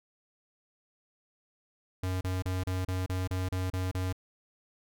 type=tone bursts; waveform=square; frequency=92.5 Hz; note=F#2; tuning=in tune; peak=-30 dBFS; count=10; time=2.03-4.127 s; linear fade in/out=5 ms; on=180 ms; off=33 ms; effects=none